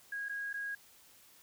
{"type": "tone with dropouts", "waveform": "sine", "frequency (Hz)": 1642, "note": "G#6", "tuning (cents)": -20, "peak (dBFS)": -36, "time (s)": [0.12, 0.75], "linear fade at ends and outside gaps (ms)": 5, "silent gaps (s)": [[0.286, 0.294], [0.53, 0.54]], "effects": ["white hiss -61 dBFS RMS until 1.42 s"]}